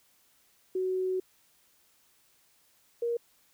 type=tone pair in turn; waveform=sine; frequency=372.6 / 470.9 Hz; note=F#4 / A#4; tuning=+12 / +18 cents; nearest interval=major third; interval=406 cents; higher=second; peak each=-27 dBFS; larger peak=neither; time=0.75-1.2 / 3.02-3.17 s; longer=first; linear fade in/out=5 ms; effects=white hiss -66 dBFS RMS until 3.53 s